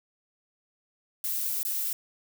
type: noise with dropouts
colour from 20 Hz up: violet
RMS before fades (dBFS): -30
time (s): 1.24-1.93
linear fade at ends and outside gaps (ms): 2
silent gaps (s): 1.631-1.65
effects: none